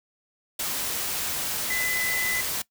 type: tone in noise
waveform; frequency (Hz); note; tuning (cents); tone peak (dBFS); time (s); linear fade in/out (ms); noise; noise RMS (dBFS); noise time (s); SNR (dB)
sine; 2009; B6; +29; -26; 1.7-2.41; 5; white; -29; 0.59-2.62; 0
effects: noise-tail reverb RT60 0.1 s tail -20 dB re dry